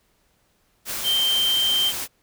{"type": "tone in noise", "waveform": "sine", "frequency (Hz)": 3136, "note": "G7", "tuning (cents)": 0, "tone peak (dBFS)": -18, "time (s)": [1.03, 1.93], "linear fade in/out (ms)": 50, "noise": "white", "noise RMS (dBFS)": -29, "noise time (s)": [0.85, 2.08], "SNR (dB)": 8, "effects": ["pink hiss -65 dBFS RMS until 2.22 s"]}